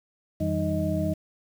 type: tone cluster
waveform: sine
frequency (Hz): 88.8 / 160.9 / 195.5 / 309.8 / 627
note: F2 / E3 / G3 / D#4 / D#5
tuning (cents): +29 / -42 / -4 / -7 / +13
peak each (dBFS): -30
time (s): 0.4-1.14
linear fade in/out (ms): 10
effects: 8-bit